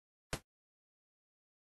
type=noise with exponential decay; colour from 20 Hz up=pink; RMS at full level=-31 dBFS; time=0.33-0.42 s; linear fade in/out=0 ms; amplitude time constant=18 ms; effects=AAC 32 kbps